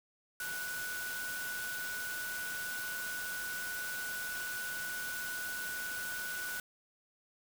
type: tone in noise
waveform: sine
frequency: 1478 Hz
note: F#6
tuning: 2 cents flat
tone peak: -38 dBFS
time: 0.4-6.6 s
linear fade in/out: 2 ms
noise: white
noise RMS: -43 dBFS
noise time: 0.4-6.6 s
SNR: +2 dB
effects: none